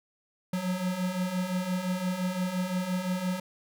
square beating tone pair, 179 / 184.8 Hz, F3 / F#3, +43 / -2 cents, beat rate 5.8 Hz, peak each -35 / -30 dBFS, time 0.53-3.4 s, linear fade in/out 5 ms, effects none

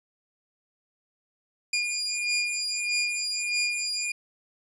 20% pulse beating tone pair, 2423 / 2424.6 Hz, D#7 / D#7, -47 / -45 cents, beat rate 1.6 Hz, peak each -24 dBFS, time 1.73-4.12 s, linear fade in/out 5 ms, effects resampled to 22050 Hz

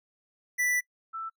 square / sine tone pair in turn, 1975.5 / 1326.5 Hz, B6 / E6, 0 / +10 cents, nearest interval perfect fifth, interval 690 cents, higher first, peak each -25 / -33 dBFS, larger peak first, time 0.58-0.81 / 1.13-1.3 s, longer first, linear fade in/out 20 ms, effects noise-tail reverb RT60 0.1 s tail -25 dB re dry

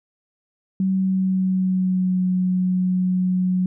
sine tone with pitch glide, 190 to 183.53 Hz, F#3 to F#3, +46 to -14 cents, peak -17 dBFS, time 0.8-3.66 s, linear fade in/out 2 ms, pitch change -60 cents, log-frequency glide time 0.92-2.23 s, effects none

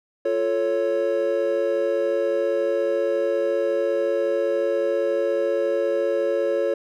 triangle chord, F augmented, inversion none, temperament equal, 349.2 / 440 / 554.4 Hz, F4 / A4 / C#5, 0 / 0 / 0 cents, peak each -25 / -23 / -20 dBFS, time 0.25-6.74 s, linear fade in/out 5 ms, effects none

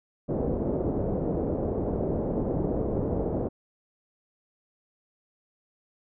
white low-pass noise, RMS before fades -28 dBFS, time 0.28-3.49 s, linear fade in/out 20 ms, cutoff 530 Hz, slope 24 dB/octave, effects none

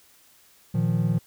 triangle chord, Bb suspended fourth, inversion none, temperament equal, 116.54 / 155.56 / 174.61 Hz, Bb2 / Eb3 / F3, 0 / 0 / 0 cents, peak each -23 dBFS, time 0.74-1.19 s, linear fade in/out 10 ms, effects white hiss -57 dBFS RMS until 1.26 s

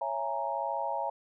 sine chord, A# half-diminished seventh, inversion first, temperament equal with one note detuned, 554.4 / 667.3 / 830.6 / 932.3 Hz, C#5 / E5 / G#5 / A#5, 0 / +21 / 0 / 0 cents, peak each -37 / -36 / -35 / -34 dBFS, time 0.01-1.1 s, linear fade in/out 5 ms, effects none

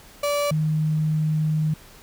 35% pulse / sine tone pair in turn, 579 / 155 Hz, D5 / D#3, -25 / -6 cents, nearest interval octave + major seventh, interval 2281 cents, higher first, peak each -19 dBFS, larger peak neither, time 0.23-0.51 / 0.51-1.74 s, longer second, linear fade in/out 5 ms, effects pink hiss -48 dBFS RMS until 2.02 s

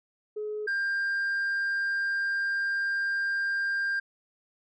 sine tone pair in turn, 423.7 / 1595.2 Hz, G#4 / G6, +35 / +30 cents, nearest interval octave + major seventh, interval 2295 cents, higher second, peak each -30 / -23 dBFS, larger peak second, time 0.36-0.67 / 0.67-4 s, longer second, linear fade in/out 10 ms, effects tanh soft clip ceiling -25 dBFS

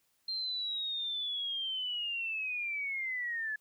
sine linear sweep, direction down, 4186 to 1701 Hz, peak -33 dBFS, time 0.28-3.56 s, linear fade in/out 5 ms, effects white hiss -74 dBFS RMS until 3.6 s

